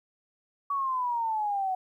sine exponential sweep, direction down, 1138 to 740 Hz, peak -26 dBFS, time 0.7-1.75 s, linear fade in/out 5 ms, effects 11-bit

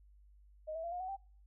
sine tone with pitch steps, 622.3 / 651.4 / 681.8 / 713.6 / 746.9 / 781.8 Hz, D#5 / E5 / F5 / F5 / F#5 / G5, 0 / -21 / -42 / +37 / +16 / -5 cents, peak -38 dBFS, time 0.67-1.168 s, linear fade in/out 20 ms, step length 83 ms, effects noise-tail reverb RT60 0.4 s tail -22 dB re dry + added 50 Hz sine -59 dBFS peak until 1.46 s

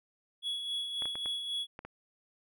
triangle tone with tremolo, 3366 Hz, G#7, 23 cents sharp, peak -30 dBFS, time 0.42-1.67 s, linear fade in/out 50 ms, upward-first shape sine, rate 3.7 Hz, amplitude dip 45%
clicks, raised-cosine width 0.5 ms, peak -28 dBFS, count 6, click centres 1.022 / 1.056 / 1.155 / 1.259 / 1.791 / 1.85 s
effects none

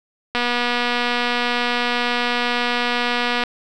click train, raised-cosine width 0.3 ms, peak -5 dBFS, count 748, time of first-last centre 0.35-3.437 s, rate 242 Hz, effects none

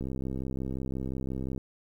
click train, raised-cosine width 3 ms, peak -22 dBFS, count 104, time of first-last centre 0.01-1.578 s, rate 65.7 Hz, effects 10-bit

